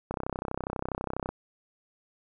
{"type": "click train", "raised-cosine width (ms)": 1, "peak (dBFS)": -17, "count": 39, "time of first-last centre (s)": [0.11, 1.29], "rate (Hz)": 32.2, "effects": []}